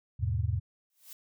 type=chord; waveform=sine; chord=E major; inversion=none; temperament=equal with one note detuned; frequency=80.57 / 103.83 / 123.47 Hz; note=E2 / G#2 / B2; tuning=-39 / 0 / 0 cents; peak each=-31 / -30 / -33 dBFS; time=0.19-0.6 s; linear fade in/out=20 ms
type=noise with exponential growth; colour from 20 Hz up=blue; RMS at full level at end=-43 dBFS; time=0.9-1.13 s; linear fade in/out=1 ms; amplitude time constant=50 ms
effects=none